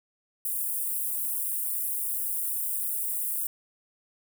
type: high-pass noise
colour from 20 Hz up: white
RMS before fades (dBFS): -30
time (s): 0.45-3.47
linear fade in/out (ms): 2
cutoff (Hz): 8900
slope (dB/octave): 48
effects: none